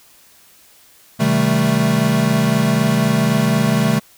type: chord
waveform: square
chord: A half-diminished seventh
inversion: first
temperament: equal with one note detuned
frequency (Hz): 130.81 / 158.47 / 196 / 220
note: C3 / Eb3 / G3 / A3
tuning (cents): 0 / +32 / 0 / 0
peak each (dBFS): -21 / -20 / -21 / -18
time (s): 1.19-4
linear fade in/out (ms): 20
effects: white hiss -49 dBFS RMS until 4.17 s